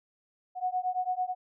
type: beating tone pair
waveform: sine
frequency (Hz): 730 / 739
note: F#5 / F#5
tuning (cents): -24 / -2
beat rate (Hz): 9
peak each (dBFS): -31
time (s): 0.55-1.35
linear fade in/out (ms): 50
effects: none